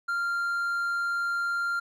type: tone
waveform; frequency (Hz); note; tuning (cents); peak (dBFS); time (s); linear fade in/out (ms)
triangle; 1391; F6; -7; -24; 0.08-1.8; 10
effects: none